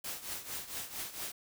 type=noise with tremolo; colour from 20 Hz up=white; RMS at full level=-38 dBFS; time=0.04-1.32 s; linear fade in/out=5 ms; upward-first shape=triangle; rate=4.4 Hz; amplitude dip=80%; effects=none